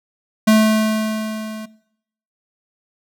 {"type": "tone with level ramp", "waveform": "square", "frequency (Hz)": 217.3, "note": "A3", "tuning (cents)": -21, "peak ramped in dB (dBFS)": [-9, -29], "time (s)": [0.47, 1.66], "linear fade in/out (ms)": 10, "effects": ["noise-tail reverb RT60 0.7 s tail -20 dB re dry"]}